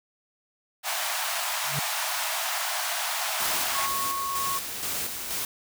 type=high-pass noise; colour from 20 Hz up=pink; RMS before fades=-29 dBFS; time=0.83-3.9 s; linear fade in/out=50 ms; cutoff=630 Hz; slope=96 dB/octave
type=tone with exponential growth; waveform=triangle; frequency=142.5 Hz; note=C#3; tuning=48 cents sharp; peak=-23 dBFS; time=1.62-1.79 s; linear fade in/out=0 ms; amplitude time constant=36 ms
type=noise with tremolo; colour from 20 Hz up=white; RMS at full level=-30 dBFS; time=3.4-5.45 s; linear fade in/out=2 ms; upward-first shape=square; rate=2.1 Hz; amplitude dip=40%
type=tone; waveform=sine; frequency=1100 Hz; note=C#6; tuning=14 cents flat; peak=-28 dBFS; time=3.75-4.58 s; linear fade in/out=2 ms
effects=none